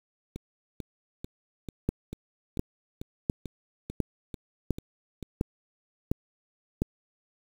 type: two click trains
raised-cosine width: 3 ms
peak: -24 / -12 dBFS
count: 12 / 8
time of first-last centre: 0.36-5.227 / 1.89-6.82 s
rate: 2.26 / 1.42 Hz
effects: 7-bit